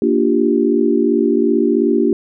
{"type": "chord", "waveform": "sine", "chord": "G minor seventh", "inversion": "first", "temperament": "equal", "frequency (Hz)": [233.1, 293.7, 349.2, 392], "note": ["Bb3", "D4", "F4", "G4"], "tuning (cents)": [0, 0, 0, 0], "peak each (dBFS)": -17, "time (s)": [0.02, 2.13], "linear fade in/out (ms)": 2, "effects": []}